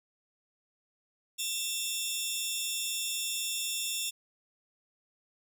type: tone cluster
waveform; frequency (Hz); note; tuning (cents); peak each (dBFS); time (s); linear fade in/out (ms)
15% pulse; 2704 / 3430 / 3632; E7 / A7 / A#7; +43 / -45 / -46; -29; 1.38-4.11; 20
effects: none